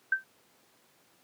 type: tone with exponential decay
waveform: sine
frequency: 1556 Hz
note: G6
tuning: 13 cents flat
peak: -19 dBFS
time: 0.12-0.24 s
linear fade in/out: 5 ms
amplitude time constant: 25 ms
effects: pink hiss -64 dBFS RMS until 1.23 s + high-pass 200 Hz 12 dB/octave